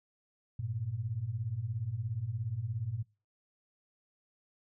sine beating tone pair, 100.5 / 117.5 Hz, G2 / A#2, +44 / +14 cents, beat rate 17 Hz, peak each -38 / -35 dBFS, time 0.59-3.03 s, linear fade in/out 5 ms, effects noise-tail reverb RT60 0.3 s tail -22 dB re dry

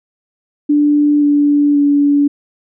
sine tone with pitch steps, 293.7 / 290.3 / 287 Hz, D4 / D4 / D4, 0 / -20 / -40 cents, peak -8 dBFS, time 0.69-2.28 s, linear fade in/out 10 ms, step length 530 ms, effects none

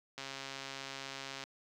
click train, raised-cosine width 0.2 ms, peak -25 dBFS, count 172, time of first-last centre 0.18-1.437 s, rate 136 Hz, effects high-pass 100 Hz 12 dB/octave + 11-bit

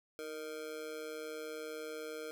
square tone with amplitude modulation, 465.4 Hz, A#4, 3 cents flat, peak -38 dBFS, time 0.19-2.31 s, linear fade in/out 0 ms, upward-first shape sine, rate 151 Hz, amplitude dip 90%, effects none

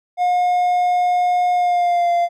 triangle tone with pitch glide, 717 to 693 Hz, F5 to F5, +45 to -14 cents, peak -12 dBFS, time 0.17-2.29 s, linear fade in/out 50 ms, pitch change -59 cents, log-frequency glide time 1.53-2.11 s, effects none

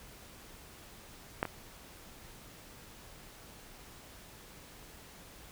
clicks, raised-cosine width 0.5 ms, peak -14 / -22 dBFS, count 2, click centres 1.429 / 1.453 s, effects pink hiss -53 dBFS RMS until 5.51 s

